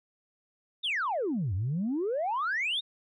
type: exponential two-way sweep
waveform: sine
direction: down then up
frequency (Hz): 3809 to 87.31 to 3809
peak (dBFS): -26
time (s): 0.83-2.81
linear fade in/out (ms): 20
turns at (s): 1.54
effects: tanh soft clip ceiling -24 dBFS